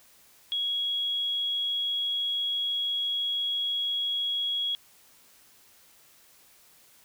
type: tone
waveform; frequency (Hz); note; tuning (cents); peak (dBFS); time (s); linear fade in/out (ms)
sine; 3322; G#7; 0; -26; 0.52-4.75; 0
effects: white hiss -58 dBFS RMS until 7.04 s